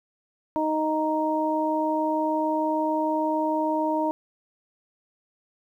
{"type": "harmonic tone", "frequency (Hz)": 311.1, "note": "D#4", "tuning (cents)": 0, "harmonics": [1, 2, 3], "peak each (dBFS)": [-26, -27, -26], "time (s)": [0.56, 4.11], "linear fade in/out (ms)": 0, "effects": ["10-bit"]}